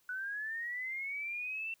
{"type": "linear sweep", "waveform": "sine", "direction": "up", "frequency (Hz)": [1474, 2700], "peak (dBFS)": -36, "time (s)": [0.09, 1.74], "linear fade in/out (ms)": 2, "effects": ["white hiss -71 dBFS RMS until 1.8 s"]}